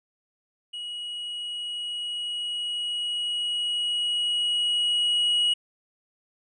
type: tone with level ramp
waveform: triangle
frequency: 2907 Hz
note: F#7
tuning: 31 cents flat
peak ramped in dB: -31 to -18 dBFS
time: 0.73-5.54 s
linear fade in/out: 10 ms
effects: resampled to 24000 Hz